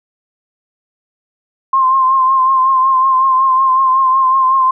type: tone with vibrato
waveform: sine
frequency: 1053 Hz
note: C6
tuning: 11 cents sharp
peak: -8 dBFS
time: 1.73-4.71 s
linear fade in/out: 5 ms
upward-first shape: triangle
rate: 5.4 Hz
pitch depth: 44 cents each way
effects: none